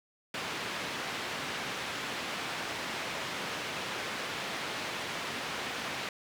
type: band-pass noise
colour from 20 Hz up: white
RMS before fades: -37 dBFS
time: 0.34-6.09 s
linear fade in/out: 2 ms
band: 120 to 2900 Hz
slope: 12 dB/octave
effects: none